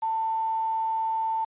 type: tone with quantisation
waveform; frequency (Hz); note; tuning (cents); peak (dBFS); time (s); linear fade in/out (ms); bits
sine; 892; A5; +23; -24; 0.02-1.45; 10; 8
effects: resampled to 8000 Hz